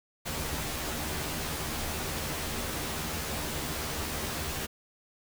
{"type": "noise with comb filter", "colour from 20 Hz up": "pink", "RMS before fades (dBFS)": -34, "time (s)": [0.25, 4.67], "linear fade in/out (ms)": 20, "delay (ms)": 13, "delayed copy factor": 0.75, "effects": []}